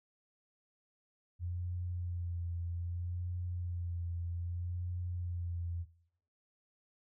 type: tone with vibrato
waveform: sine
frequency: 87.31 Hz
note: F2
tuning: in tune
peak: -35 dBFS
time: 1.39-5.86 s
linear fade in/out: 50 ms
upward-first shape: sine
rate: 0.63 Hz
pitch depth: 31 cents each way
effects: noise-tail reverb RT60 0.7 s tail -17 dB re dry